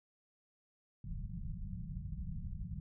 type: low-pass noise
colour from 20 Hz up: pink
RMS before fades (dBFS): -42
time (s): 1.04-2.8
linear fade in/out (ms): 2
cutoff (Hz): 200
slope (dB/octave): 96
effects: none